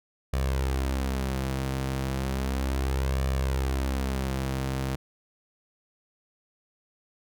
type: tone with flanger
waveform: sawtooth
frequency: 66.4 Hz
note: C2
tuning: 26 cents sharp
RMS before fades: -28 dBFS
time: 0.33-4.96 s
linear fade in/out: 5 ms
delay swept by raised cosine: 1.7 to 6.6 ms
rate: 0.34 Hz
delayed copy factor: +0.5
effects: none